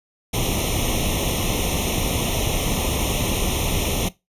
pink noise with comb filter, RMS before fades -22 dBFS, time 0.33-4.09 s, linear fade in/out 10 ms, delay 0.32 ms, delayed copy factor +1, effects noise-tail reverb RT60 0.2 s tail -19 dB re dry + resampled to 32000 Hz

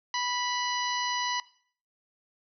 harmonic tone with a mistuned harmonic, 984 Hz, B5, 7 cents flat, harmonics 1 / 2 / 3 / 4 / 5 / 6, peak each -31 / -34 / -36 / -37 / -38 / -39 dBFS, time 0.14-1.4 s, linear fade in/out 2 ms, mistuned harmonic 4, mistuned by +50 cents, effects noise-tail reverb RT60 0.5 s tail -18 dB re dry

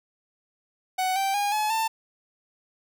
45% pulse tone with pitch steps, 746 / 779.9 / 815.4 / 852.5 / 891.3 Hz, F#5 / G5 / G#5 / G#5 / A5, +14 / -9 / -32 / +45 / +22 cents, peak -23 dBFS, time 0.98-1.88 s, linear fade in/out 10 ms, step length 180 ms, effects none

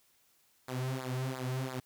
sawtooth tone with flanger, 129.3 Hz, C3, 20 cents flat, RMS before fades -36 dBFS, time 0.68-1.8 s, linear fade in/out 5 ms, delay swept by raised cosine 0.33 to 4.33 ms, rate 2.9 Hz, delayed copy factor -0.9, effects white hiss -69 dBFS RMS until 1.85 s

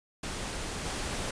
pink noise with level steps, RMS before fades -36 / -34 dBFS, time 0.23-1.31 s, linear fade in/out 5 ms, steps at 0.85 s, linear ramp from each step 5 ms, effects resampled to 22050 Hz

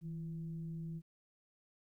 sine tone with frequency modulation, 162.3 Hz, E3, 27 cents flat, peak -40 dBFS, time 0.01-1.02 s, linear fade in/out 50 ms, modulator 179 Hz, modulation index 0.26, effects 13-bit

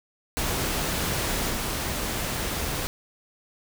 pink noise with level steps, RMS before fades -27 / -29 dBFS, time 0.37-2.87 s, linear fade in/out 0 ms, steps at 1.5 s, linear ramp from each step 5 ms, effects none

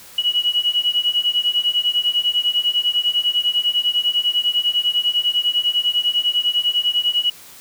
sine beating tone pair, 2918 / 2928 Hz, F#7 / F#7, -25 / -19 cents, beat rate 10 Hz, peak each -19 dBFS, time 0.18-7.3 s, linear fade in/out 5 ms, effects white hiss -42 dBFS RMS until 7.6 s

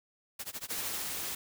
white noise with tremolo, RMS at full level -38 dBFS, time 0.39-1.02 s, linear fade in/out 5 ms, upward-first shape sine, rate 13 Hz, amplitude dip 95%
white noise, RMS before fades -37 dBFS, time 0.7-1.35 s, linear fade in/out 5 ms
effects none

